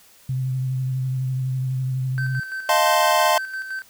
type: tone with vibrato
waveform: sine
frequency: 130 Hz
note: C3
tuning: 11 cents flat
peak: -21 dBFS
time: 0.29-2.4 s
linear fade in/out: 5 ms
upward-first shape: triangle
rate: 12 Hz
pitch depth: 31 cents each way
type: tone with tremolo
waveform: triangle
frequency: 1546 Hz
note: G6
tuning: 24 cents flat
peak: -24 dBFS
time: 2.18-3.82 s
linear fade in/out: 0 ms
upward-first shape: square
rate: 5.9 Hz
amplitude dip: 50%
type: chord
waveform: square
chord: F dominant seventh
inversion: third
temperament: equal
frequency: 622.3 / 698.5 / 880 / 1046.5 Hz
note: Eb5 / F5 / A5 / C6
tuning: 0 / 0 / 0 / 0 cents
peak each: -22 dBFS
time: 2.69-3.38 s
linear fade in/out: 2 ms
effects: white hiss -52 dBFS RMS until 3.89 s